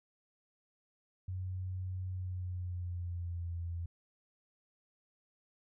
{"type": "tone with pitch glide", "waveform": "sine", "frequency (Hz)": [92.5, 85.31], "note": ["F#2", "F2"], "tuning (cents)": [0, -40], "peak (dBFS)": -36, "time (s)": [1.28, 3.86], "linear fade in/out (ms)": 5, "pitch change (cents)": -140, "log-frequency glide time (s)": [2.11, 3.54], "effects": []}